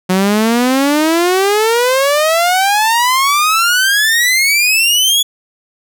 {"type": "exponential sweep", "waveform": "sawtooth", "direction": "up", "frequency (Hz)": [181.8, 3417], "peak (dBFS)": -6, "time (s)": [0.09, 5.23], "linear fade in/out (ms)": 10, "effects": []}